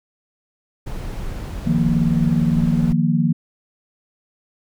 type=noise; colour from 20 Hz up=brown; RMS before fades=-28 dBFS; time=0.86-2.93 s; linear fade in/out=10 ms
type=chord; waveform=sine; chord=Eb suspended second; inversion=none; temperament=just; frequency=155.56 / 175.01 / 233.3 Hz; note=Eb3 / F3 / Bb3; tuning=0 / +4 / +2 cents; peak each=-19 dBFS; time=1.66-3.33 s; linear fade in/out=10 ms
effects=none